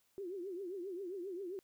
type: tone with vibrato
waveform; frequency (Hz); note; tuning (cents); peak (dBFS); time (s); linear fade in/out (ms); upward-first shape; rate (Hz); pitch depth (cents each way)
sine; 371.4; F#4; +7; -40; 0.18-1.59; 0; triangle; 7.5; 180
effects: white hiss -75 dBFS RMS until 1.63 s